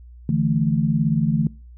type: chord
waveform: sine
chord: D suspended second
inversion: none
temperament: equal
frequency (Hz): 146.83 / 164.81 / 220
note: D3 / E3 / A3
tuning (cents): 0 / 0 / 0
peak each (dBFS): -21 / -21 / -22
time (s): 0.29-1.47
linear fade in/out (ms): 2
effects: noise-tail reverb RT60 0.4 s tail -24 dB re dry + added 60 Hz sine -40 dBFS peak until 1.77 s